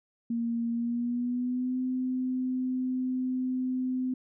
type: tone with pitch glide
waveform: sine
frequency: 233.1 to 255.7 Hz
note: A#3 to C4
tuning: 0 to -40 cents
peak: -27 dBFS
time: 0.3-4.14 s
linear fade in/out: 5 ms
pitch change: +160 cents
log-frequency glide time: 0.71-1.79 s
effects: none